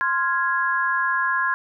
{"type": "chord", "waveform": "sine", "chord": "F minor", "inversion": "second", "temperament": "equal", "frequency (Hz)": [1046.5, 1396.9, 1661.2], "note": ["C6", "F6", "Ab6"], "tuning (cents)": [0, 0, 0], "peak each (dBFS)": [-23, -27, -22], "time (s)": [0.01, 1.54], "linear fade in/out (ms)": 0, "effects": []}